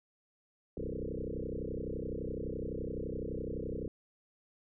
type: tone with frequency modulation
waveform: sine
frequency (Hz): 251.6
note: B3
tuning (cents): +32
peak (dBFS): -35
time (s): 0.77-3.88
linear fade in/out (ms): 2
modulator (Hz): 31.8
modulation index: 7.7
effects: none